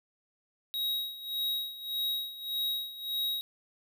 square tone with tremolo, 3807 Hz, A#7, 36 cents sharp, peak -29 dBFS, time 0.74-3.41 s, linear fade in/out 0 ms, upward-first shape sine, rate 1.7 Hz, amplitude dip 80%, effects none

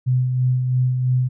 sine tone with tremolo, 127 Hz, B2, 49 cents sharp, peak -14 dBFS, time 0.06-1.29 s, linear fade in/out 20 ms, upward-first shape sine, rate 3 Hz, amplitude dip 40%, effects none

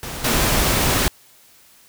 pink noise with level steps, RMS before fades -30 / -18 dBFS, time 0.03-1.08 s, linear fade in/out 0 ms, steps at 0.24 s, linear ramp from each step 5 ms, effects white hiss -51 dBFS RMS until 1.88 s

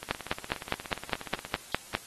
two click trains, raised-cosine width 0.3 ms, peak -10 / -21 dBFS, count 10 / 25, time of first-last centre 0.11-1.95 / 0.03-1.45 s, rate 4.89 / 16.9 Hz, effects white hiss -49 dBFS RMS until 2.06 s + AAC 32 kbps

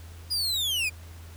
40% pulse linear sweep, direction down, 4978 to 2361 Hz, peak -24 dBFS, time 0.3-0.9 s, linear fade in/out 20 ms, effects added 83 Hz sine -42 dBFS peak until 1.36 s + pink hiss -52 dBFS RMS until 1.36 s

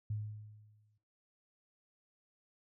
sine tone with exponential decay, 106.2 Hz, G#2, 39 cents sharp, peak -33 dBFS, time 0.1-0.98 s, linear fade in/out 5 ms, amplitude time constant 190 ms, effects noise-tail reverb RT60 0.5 s tail -21 dB re dry

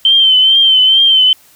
sine tone with vibrato, 3106 Hz, G7, 17 cents flat, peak -5 dBFS, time 0.05-1.33 s, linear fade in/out 2 ms, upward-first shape triangle, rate 2.3 Hz, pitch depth 57 cents each way, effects white hiss -46 dBFS RMS until 1.55 s

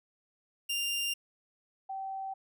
sawtooth / sine tone pair in turn, 2794 / 772.8 Hz, F7 / G5, 0 / -25 cents, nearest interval octave + minor seventh, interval 2225 cents, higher first, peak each -27 / -35 dBFS, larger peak first, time 0.69-1.14 / 1.89-2.34 s, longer neither, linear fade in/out 10 ms, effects none

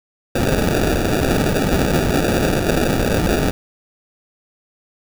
blue noise with sample-and-hold, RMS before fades -17 dBFS, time 0.35-3.51 s, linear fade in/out 5 ms, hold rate 1050 Hz, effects none

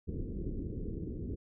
pink low-pass noise, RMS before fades -38 dBFS, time 0.07-1.36 s, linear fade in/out 20 ms, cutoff 430 Hz, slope 48 dB/octave, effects none

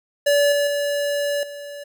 square tone with level steps, 575 Hz, D5, 37 cents flat, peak -15 / -18 / -21 / -33 dBFS, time 0.26-1.84 s, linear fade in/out 10 ms, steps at 0.52 / 0.67 / 1.43 s, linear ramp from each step 2 ms, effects none

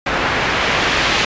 white noise with low-pass filter sweep, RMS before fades -17 dBFS, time 0.06-1.25 s, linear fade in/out 5 ms, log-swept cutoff 1700 to 3200 Hz, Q 0.94, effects resampled to 16000 Hz

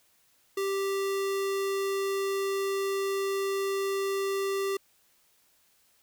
square tone, 392 Hz, G4, in tune, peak -28 dBFS, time 0.57-4.77 s, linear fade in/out 5 ms, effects white hiss -66 dBFS RMS until 6.02 s

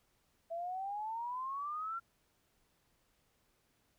sine exponential sweep, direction up, 659.3 to 1381 Hz, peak -37 dBFS, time 0.5-2 s, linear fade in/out 20 ms, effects pink hiss -75 dBFS RMS until 3.98 s

